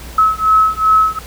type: beating tone pair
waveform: sine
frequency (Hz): 1289 / 1291.6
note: E6 / E6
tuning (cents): -39 / -36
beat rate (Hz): 2.6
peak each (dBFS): -12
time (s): 0.18-1.19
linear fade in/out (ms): 5
effects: added 60 Hz sine -32 dBFS peak until 1.26 s + pink hiss -35 dBFS RMS until 1.26 s